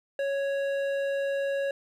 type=tone with hard clipping; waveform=sine; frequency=554.4 Hz; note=C#5; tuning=in tune; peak=-28 dBFS; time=0.19-1.71 s; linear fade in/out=2 ms; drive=10 dB; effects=none